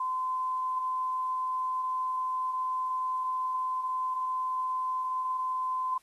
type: tone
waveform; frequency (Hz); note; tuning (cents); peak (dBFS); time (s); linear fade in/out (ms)
sine; 1027; C6; -33; -28; 0-5.98; 5
effects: white hiss -65 dBFS RMS until 6.02 s + AAC 32 kbps

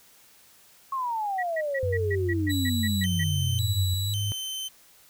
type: exponential sweep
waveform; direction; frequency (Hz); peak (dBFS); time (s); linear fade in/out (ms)
sine; down; 1100 to 88.4; -26; 0.92-3.94; 5
type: tone bursts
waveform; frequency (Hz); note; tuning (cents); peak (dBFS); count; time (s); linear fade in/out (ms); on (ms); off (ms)
sine; 1928; B6; -42; -28; 11; 1.38-3.241; 10; 51; 130
type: tone with pitch glide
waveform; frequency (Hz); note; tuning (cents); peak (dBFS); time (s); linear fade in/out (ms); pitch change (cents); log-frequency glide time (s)
sine; 92.7 to 102.86; F#2 to G#2; +4 to -16; -26; 1.83-4.32; 0; +180; 3.92-4.15
type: tone with vibrato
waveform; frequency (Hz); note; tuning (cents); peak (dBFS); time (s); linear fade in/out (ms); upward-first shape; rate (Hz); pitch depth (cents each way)
sawtooth; 3476; A7; -22; -28; 2.49-4.69; 20; square; 0.91; 210
effects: white hiss -56 dBFS RMS until 5.09 s

